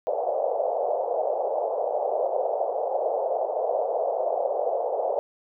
white band-pass noise, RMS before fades -26 dBFS, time 0.07-5.19 s, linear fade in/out 0 ms, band 480 to 730 Hz, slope 48 dB/octave, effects none

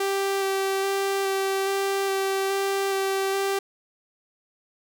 sawtooth tone with vibrato, 390.1 Hz, G4, 8 cents flat, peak -19 dBFS, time 0-3.59 s, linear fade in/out 5 ms, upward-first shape square, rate 1.2 Hz, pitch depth 10 cents each way, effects none

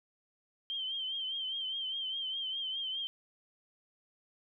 sine tone with vibrato, 3136 Hz, G7, in tune, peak -34 dBFS, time 0.7-3.07 s, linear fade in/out 0 ms, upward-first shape triangle, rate 4.9 Hz, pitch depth 71 cents each way, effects none

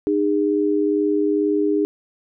sine tone pair together, 305.2 / 407.4 Hz, D#4 / G#4, -33 / -33 cents, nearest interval perfect fourth, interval 500 cents, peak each -19 dBFS, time 0.07-1.85 s, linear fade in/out 0 ms, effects none

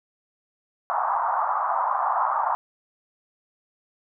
white band-pass noise, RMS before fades -24 dBFS, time 0.9-2.55 s, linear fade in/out 0 ms, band 730 to 1200 Hz, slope 48 dB/octave, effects none

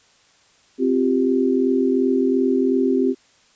sine chord, C suspended fourth, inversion none, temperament equal, 261.6 / 349.2 / 392 Hz, C4 / F4 / G4, 0 / 0 / 0 cents, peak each -18 / -23 / -20 dBFS, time 0.78-3.15 s, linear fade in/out 50 ms, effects white hiss -56 dBFS RMS until 3.55 s + resampled to 16000 Hz

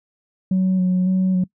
sine tone with vibrato, 185 Hz, F#3, in tune, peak -13 dBFS, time 0.51-1.44 s, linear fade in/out 5 ms, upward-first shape square, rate 1.8 Hz, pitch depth 18 cents each way, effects noise-tail reverb RT60 0.1 s tail -22 dB re dry + tanh soft clip ceiling -13 dBFS

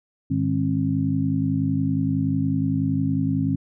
harmonic tone with a mistuned harmonic, 50.8 Hz, G#1, 38 cents flat, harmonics 2 / 3 / 4 / 5, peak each -27 / -24 / -29 / -23 dBFS, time 0.3-3.56 s, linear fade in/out 10 ms, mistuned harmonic 5, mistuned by +100 cents, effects none

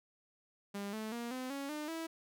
sawtooth tone with pitch steps, 201 / 217.9 / 236.3 / 256.2 / 277.8 / 301.2 / 326.5 Hz, G3 / A3 / A#3 / C4 / C#4 / D4 / E4, +44 / -17 / +24 / -36 / +4 / +44 / -17 cents, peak -35 dBFS, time 0.74-2.07 s, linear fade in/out 10 ms, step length 190 ms, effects none

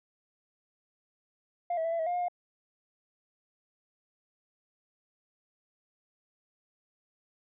sine tone with pitch steps, 700 / 648 / 662 / 671 / 643 / 707 / 713 / 709 Hz, F5 / E5 / E5 / E5 / E5 / F5 / F5 / F5, +4 / -30 / +7 / +31 / -43 / +21 / +36 / +26 cents, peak -26 dBFS, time 1.7-2.284 s, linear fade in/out 5 ms, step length 73 ms, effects tanh soft clip ceiling -26 dBFS

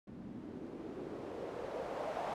blue noise with low-pass filter sweep, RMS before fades -43 dBFS, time 0.07-2.34 s, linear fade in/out 5 ms, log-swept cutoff 220 to 730 Hz, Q 2.4, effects none

